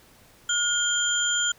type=tone cluster; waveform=sine; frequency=1431 / 3186 / 7040 Hz; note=F6 / G7 / A8; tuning=+42 / +27 / 0 cents; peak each=-26 dBFS; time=0.49-1.52 s; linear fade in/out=5 ms; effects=pink hiss -55 dBFS RMS until 1.58 s